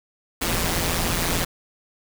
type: noise with amplitude modulation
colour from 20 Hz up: pink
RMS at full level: -20 dBFS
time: 0.41-1.45 s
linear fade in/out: 10 ms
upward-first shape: sine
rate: 171 Hz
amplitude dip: 75%
effects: none